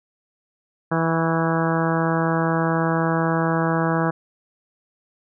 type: harmonic tone with a mistuned harmonic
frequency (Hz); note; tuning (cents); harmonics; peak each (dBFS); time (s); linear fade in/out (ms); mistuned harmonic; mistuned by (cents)
164.1; E3; -8; 1 / 2 / 3 / 4 / 5 / 6 / 7 / 8 / 9 / 10; -22 / -25 / -27 / -28 / -29 / -30 / -30 / -31 / -32 / -32; 0.91-4.11; 10; 7; -29
effects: none